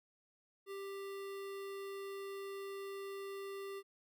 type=tone with notch filter; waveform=square; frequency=394 Hz; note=G4; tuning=9 cents sharp; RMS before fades=-45 dBFS; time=0.66-3.83 s; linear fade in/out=50 ms; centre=6600 Hz; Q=1.9; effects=none